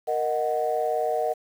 sine chord, D# minor, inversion second, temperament equal, 466.2 / 622.3 / 740 Hz, A#4 / D#5 / F#5, 0 / 0 / 0 cents, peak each -27 / -26 / -26 dBFS, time 0.07-1.34 s, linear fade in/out 20 ms, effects tanh soft clip ceiling -14 dBFS + 8-bit

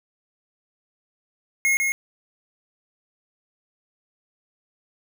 square tone with echo, 2158 Hz, C#7, 47 cents flat, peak -18 dBFS, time 1.65-1.77 s, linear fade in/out 0 ms, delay 150 ms, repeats 1, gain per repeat -3 dB, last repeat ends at 1.92 s, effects none

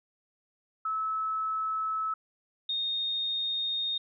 sine tone pair in turn, 1300 / 3693 Hz, E6 / A#7, -24 / -17 cents, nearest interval octave + tritone, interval 1807 cents, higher second, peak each -28 dBFS, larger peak neither, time 0.85-2.14 / 2.69-3.98 s, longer neither, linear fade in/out 5 ms, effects none

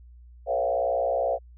sine tone with frequency modulation, 610 Hz, D#5, 34 cents flat, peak -22 dBFS, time 0.46-1.39 s, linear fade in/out 50 ms, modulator 61 Hz, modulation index 2, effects added 60 Hz sine -46 dBFS peak until 1.57 s

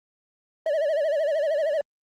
triangle tone with vibrato, 606 Hz, D#5, 46 cents flat, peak -19 dBFS, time 0.66-1.81 s, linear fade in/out 2 ms, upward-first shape sine, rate 13 Hz, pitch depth 130 cents each way, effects Opus 24 kbps

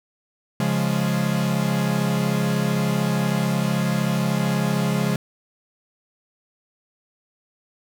45% pulse chord, Db major, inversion none, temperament equal, 138.59 / 174.61 / 207.7 Hz, Db3 / F3 / Ab3, 0 / 0 / 0 cents, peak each -24 dBFS, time 0.6-5.16 s, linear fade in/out 2 ms, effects none

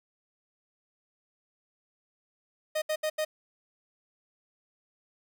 45% pulse tone bursts at uneven times, 619 Hz, D#5, 9 cents flat, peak -27 dBFS, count 4, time 2.75-2.82 / 2.89-2.96 / 3.03-3.1 / 3.18-3.25 s, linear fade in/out 10 ms, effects 10-bit

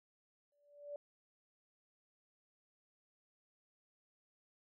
sine tone with exponential growth, 580 Hz, D5, 22 cents flat, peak -40 dBFS, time 0.52-0.96 s, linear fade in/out 2 ms, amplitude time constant 94 ms, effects none

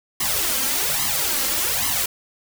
white noise with flanger, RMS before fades -22 dBFS, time 0.2-2.06 s, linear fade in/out 5 ms, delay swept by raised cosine 0.98 to 3.78 ms, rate 1.2 Hz, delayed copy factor +0.95, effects none

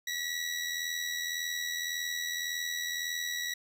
20% pulse tone with amplitude modulation, 1936 Hz, B6, 35 cents flat, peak -25 dBFS, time 0.07-3.54 s, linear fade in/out 5 ms, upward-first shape sine, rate 81.8 Hz, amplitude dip 50%, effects none

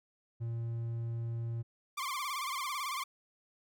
triangle tone, 116 Hz, A#2, 8 cents flat, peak -32 dBFS, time 0.4-1.63 s, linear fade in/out 20 ms
sawtooth tone with vibrato, 1108.7 Hz, C#6, in tune, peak -31 dBFS, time 1.97-3.04 s, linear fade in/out 10 ms, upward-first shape sine, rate 18 Hz, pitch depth 130 cents each way
effects none

